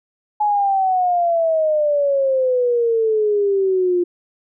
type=exponential sweep; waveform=sine; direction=down; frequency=847 to 349.2 Hz; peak=-14 dBFS; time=0.4-4.04 s; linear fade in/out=10 ms; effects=none